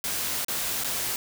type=noise with dropouts; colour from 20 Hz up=white; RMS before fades=-29 dBFS; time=0.04-1.16 s; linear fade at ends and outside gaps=1 ms; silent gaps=0.447-0.483 / 0.838-0.844 s; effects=none